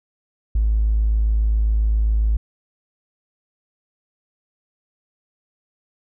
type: tone with tanh clipping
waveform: triangle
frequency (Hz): 53.7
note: A1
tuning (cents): -41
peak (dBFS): -14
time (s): 0.55-2.37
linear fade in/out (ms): 5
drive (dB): 1
effects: none